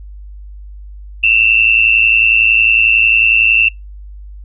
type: tone pair together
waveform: sine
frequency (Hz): 2634 / 2745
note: E7 / F7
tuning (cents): -2 / -31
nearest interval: minor second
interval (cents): 71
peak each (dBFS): -10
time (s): 1.23-3.69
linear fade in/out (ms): 10
effects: noise-tail reverb RT60 0.2 s tail -26 dB re dry + added 50 Hz sine -29 dBFS peak until 4.44 s